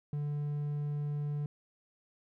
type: tone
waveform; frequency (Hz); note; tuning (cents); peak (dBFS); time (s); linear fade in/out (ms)
triangle; 146.6; D3; -3; -30; 0.13-1.46; 2
effects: none